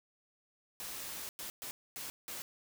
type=noise bursts at uneven times; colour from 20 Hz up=white; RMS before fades=-43 dBFS; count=5; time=0.8-1.29 / 1.39-1.5 / 1.62-1.71 / 1.96-2.1 / 2.28-2.42 s; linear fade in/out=0 ms; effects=none